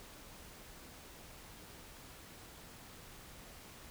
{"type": "silence", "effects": ["pink hiss -54 dBFS RMS until 3.9 s"]}